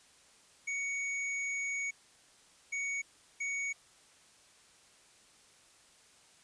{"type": "tone bursts at uneven times", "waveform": "square", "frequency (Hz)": 2234, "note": "C#7", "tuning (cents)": 13, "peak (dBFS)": -34, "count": 3, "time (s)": [[0.67, 1.91], [2.72, 3.02], [3.4, 3.73]], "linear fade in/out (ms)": 10, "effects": ["white hiss -62 dBFS RMS until 6.43 s", "resampled to 22050 Hz"]}